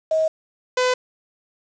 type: tone pair in turn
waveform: sine / sawtooth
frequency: 635 / 504 Hz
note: D#5 / B4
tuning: +35 / +35 cents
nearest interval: major third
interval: 400 cents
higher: first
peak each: -16 / -13 dBFS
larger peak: second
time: 0.11-0.28 / 0.77-0.94 s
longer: neither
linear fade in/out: 5 ms
effects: resampled to 16000 Hz + 7-bit